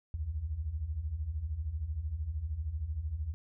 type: beating tone pair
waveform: sine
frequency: 67.8 / 80.8 Hz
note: C#2 / E2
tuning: -38 / -34 cents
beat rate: 13 Hz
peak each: -39 / -34 dBFS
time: 0.14-3.34 s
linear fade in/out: 0 ms
effects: none